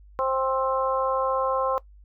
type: harmonic tone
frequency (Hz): 263.9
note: C4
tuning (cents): +15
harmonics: 2 / 3 / 4 / 5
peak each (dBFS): -25 / -31 / -26 / -32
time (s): 0.19-1.78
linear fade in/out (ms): 0
effects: noise-tail reverb RT60 0.1 s tail -19 dB re dry + added 50 Hz sine -47 dBFS peak until 2.04 s